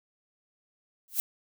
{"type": "noise with exponential growth", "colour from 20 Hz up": "violet", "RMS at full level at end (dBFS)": -23, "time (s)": [1.08, 1.2], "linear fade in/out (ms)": 0, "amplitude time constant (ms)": 25, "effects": []}